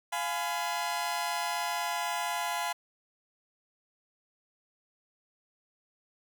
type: chord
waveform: sawtooth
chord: F diminished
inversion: none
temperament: just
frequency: 698.5 / 838.1 / 1005.8 Hz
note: F5 / Ab5 / Cb6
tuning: 0 / +16 / +31 cents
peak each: -31 dBFS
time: 0.12-2.73 s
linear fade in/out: 10 ms
effects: none